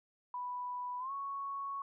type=tone with pitch glide; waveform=sine; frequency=987.8 to 1108.8 Hz; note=B5 to C#6; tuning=0 to 0 cents; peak=-37 dBFS; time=0.34-1.82 s; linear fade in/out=2 ms; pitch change=+200 cents; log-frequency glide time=0.99-1.12 s; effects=none